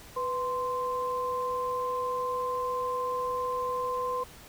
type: tone pair together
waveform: sine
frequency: 496.2 / 1040.8 Hz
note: B4 / C6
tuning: +8 / -9 cents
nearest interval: octave + minor second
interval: 1283 cents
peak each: -32 / -30 dBFS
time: 0.16-4.24 s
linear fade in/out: 10 ms
effects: pink hiss -50 dBFS RMS until 4.48 s